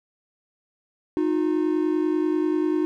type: tone pair together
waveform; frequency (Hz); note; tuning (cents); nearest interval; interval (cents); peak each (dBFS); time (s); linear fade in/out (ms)
triangle; 309.2 / 359.4; D#4 / F4; -11 / +50; minor third; 261; -20 / -22; 1.17-2.85; 0
effects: none